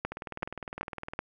two click trains, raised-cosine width 0.5 ms, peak -15 / -22 dBFS, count 4 / 21, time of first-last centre 0.05-1.191 / 0.12-1.135 s, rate 2.63 / 19.7 Hz, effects none

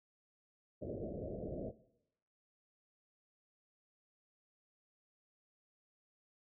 white low-pass noise, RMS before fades -43 dBFS, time 0.81-1.72 s, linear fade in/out 20 ms, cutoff 650 Hz, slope 96 dB/octave, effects noise-tail reverb RT60 0.8 s tail -18 dB re dry

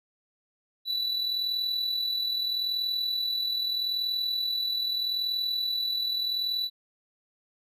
triangle tone with amplitude modulation, 3958 Hz, B7, 3 cents sharp, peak -23 dBFS, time 0.85-6.7 s, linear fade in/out 50 ms, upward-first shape sine, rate 40.8 Hz, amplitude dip 45%, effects none

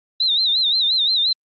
sine tone with vibrato, 3863 Hz, B7, 39 cents flat, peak -15 dBFS, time 0.2-1.33 s, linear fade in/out 5 ms, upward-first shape sine, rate 5.7 Hz, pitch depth 130 cents each way, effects Opus 32 kbps

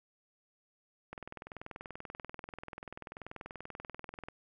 click train, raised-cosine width 0.5 ms, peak -28 dBFS, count 66, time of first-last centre 1.13-4.285 s, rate 20.6 Hz, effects none

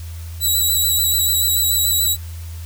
5% pulse tone with vibrato, 3919 Hz, B7, 14 cents flat, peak -8 dBFS, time 0.4-2.17 s, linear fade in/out 50 ms, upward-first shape sine, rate 6.9 Hz, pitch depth 27 cents each way, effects added 83 Hz sine -28 dBFS peak until 2.65 s + white hiss -43 dBFS RMS until 2.65 s

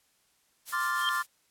blue noise with tremolo, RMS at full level -37 dBFS, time 0.65-1.27 s, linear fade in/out 50 ms, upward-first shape triangle, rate 6.4 Hz, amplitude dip 55%
triangle chord, D minor seventh, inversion third, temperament equal, 1046.5 / 1174.7 / 1396.9 / 1760 Hz, C6 / D6 / F6 / A6, 0 / 0 / 0 / 0 cents, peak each -31 dBFS, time 0.72-1.23 s, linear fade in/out 20 ms
sine tone with exponential growth, 3177 Hz, G7, 23 cents sharp, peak -24 dBFS, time 0.91-1.09 s, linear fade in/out 0 ms, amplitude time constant 38 ms
effects white hiss -69 dBFS RMS until 1.5 s + low-pass 12000 Hz 12 dB/octave

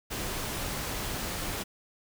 pink noise, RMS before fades -34 dBFS, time 0.1-1.64 s, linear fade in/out 20 ms, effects none

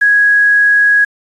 sine tone with quantisation, 1661.2 Hz, G#6, in tune, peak -6 dBFS, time 0.01-1.05 s, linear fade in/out 10 ms, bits 6, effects resampled to 24000 Hz

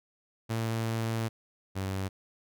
sawtooth tone pair in turn, 113.2 / 95.96 Hz, A2 / G2, +50 / -36 cents, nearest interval minor third, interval 286 cents, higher first, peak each -25 / -27 dBFS, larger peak first, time 0.49-1.29 / 1.75-2.09 s, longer first, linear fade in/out 20 ms, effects none

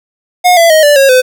square tone with pitch steps, 720 / 671.8 / 626.8 / 584.8 / 545.7 / 509.1 Hz, F#5 / E5 / D#5 / D5 / C#5 / C5, -47 / +33 / +13 / -7 / -27 / -47 cents, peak -4 dBFS, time 0.44-1.22 s, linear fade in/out 20 ms, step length 130 ms, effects none

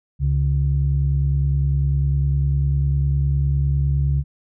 sine tone pair together, 69.9 / 139.8 Hz, C#2 / C#3, +15 / +15 cents, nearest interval octave, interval 1200 cents, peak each -18 dBFS, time 0.19-4.24 s, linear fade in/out 50 ms, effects tanh soft clip ceiling -9 dBFS

